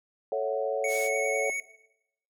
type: chord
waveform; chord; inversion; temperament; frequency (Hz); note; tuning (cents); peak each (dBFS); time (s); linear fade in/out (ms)
sine; F# minor seventh; first; equal; 440 / 554.4 / 659.3 / 740; A4 / C#5 / E5 / F#5; 0 / 0 / 0 / 0; -31 / -29 / -34 / -35; 0.32-1.5; 2
type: tone with vibrato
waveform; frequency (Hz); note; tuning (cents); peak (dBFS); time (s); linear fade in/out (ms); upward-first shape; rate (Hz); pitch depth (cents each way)
square; 2217; C#7; 0; -30; 0.84-1.6; 2; triangle; 10; 22
type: noise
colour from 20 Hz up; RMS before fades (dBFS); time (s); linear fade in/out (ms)
blue; -36; 0.87-1.1; 50
effects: noise-tail reverb RT60 0.8 s tail -18 dB re dry + low-pass 12000 Hz 12 dB/octave